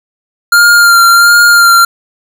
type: tone with vibrato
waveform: square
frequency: 1396.9 Hz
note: F6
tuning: in tune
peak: -3 dBFS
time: 0.52-1.85 s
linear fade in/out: 5 ms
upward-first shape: sine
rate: 1.4 Hz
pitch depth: 23 cents each way
effects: none